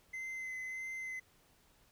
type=tone with vibrato; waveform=triangle; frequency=2055 Hz; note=C7; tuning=32 cents flat; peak=-38 dBFS; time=0.13-1.2 s; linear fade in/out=10 ms; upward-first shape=sine; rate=1.6 Hz; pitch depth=15 cents each way; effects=pink hiss -68 dBFS RMS until 1.91 s